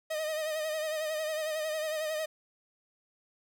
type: tone with vibrato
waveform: 45% pulse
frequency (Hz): 622.3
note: D#5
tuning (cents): 0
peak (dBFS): -31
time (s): 0.1-2.26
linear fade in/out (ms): 10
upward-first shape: sine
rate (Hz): 11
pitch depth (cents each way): 47
effects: none